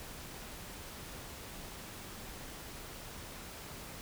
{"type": "silence", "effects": ["pink hiss -47 dBFS RMS until 4.01 s"]}